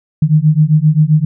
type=beating tone pair; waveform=sine; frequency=150 / 157.6 Hz; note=D3 / D#3; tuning=+37 / +23 cents; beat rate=7.6 Hz; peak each=-10 dBFS; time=0.22-1.25 s; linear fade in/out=5 ms; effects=none